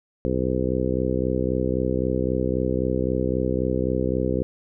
harmonic tone, 63.8 Hz, C2, 43 cents flat, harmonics 1 / 2 / 3 / 4 / 5 / 6 / 7 / 8, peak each -29 / -29 / -29 / -29 / -29 / -29 / -29 / -29 dBFS, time 0.25-4.43 s, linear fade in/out 0 ms, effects none

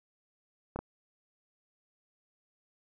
clicks, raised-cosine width 1 ms, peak -22 dBFS, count 2, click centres 0.76 / 0.79 s, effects none

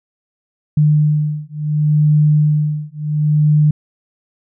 sine beating tone pair, 150.4 / 151.1 Hz, D3 / D3, +42 / +50 cents, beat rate 0.7 Hz, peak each -14 dBFS, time 0.77-3.71 s, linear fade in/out 5 ms, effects none

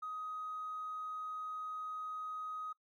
triangle tone with tanh clipping, 1256 Hz, D#6, 16 cents sharp, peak -39 dBFS, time 0.02-2.73 s, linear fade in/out 10 ms, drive 1 dB, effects noise-tail reverb RT60 0.1 s tail -21 dB re dry

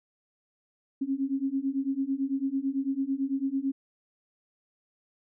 sine beating tone pair, 266.6 / 275.6 Hz, C4 / C#4, +33 / -10 cents, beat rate 9 Hz, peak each -30 / -29 dBFS, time 1.01-3.72 s, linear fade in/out 10 ms, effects none

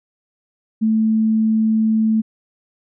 sine tone, 220 Hz, A3, in tune, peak -13 dBFS, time 0.81-2.22 s, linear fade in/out 20 ms, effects none

